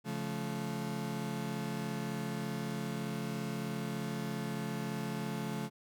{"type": "chord", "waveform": "35% pulse", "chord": "Db augmented", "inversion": "none", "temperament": "just", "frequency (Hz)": [138.59, 173.24, 216.5], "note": ["Db3", "F3", "A3"], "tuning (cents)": [0, -14, -28], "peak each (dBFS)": [-39, -39, -37], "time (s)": [0.04, 5.7], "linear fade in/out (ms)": 50, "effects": []}